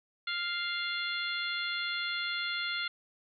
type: harmonic tone with a mistuned harmonic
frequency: 698.5 Hz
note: F5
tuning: in tune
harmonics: 2 / 3 / 4 / 5 / 6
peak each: -36 / -37 / -41 / -38 / -40 dBFS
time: 0.27-2.88 s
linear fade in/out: 5 ms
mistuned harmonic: 5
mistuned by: -25 cents
effects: none